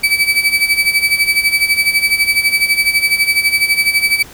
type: tone with tremolo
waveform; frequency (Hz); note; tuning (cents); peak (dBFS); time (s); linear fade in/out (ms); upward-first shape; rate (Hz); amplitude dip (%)
35% pulse; 2300; D7; -37; -6; 0.03-4.23; 10; sine; 12; 75
effects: pink hiss -37 dBFS RMS until 4.33 s